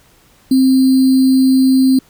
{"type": "tone with sample-and-hold", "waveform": "sine", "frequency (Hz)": 262.6, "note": "C4", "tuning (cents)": 6, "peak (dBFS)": -7, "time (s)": [0.51, 1.99], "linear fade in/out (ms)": 5, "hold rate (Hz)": 4410, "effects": ["pink hiss -50 dBFS RMS until 2.09 s"]}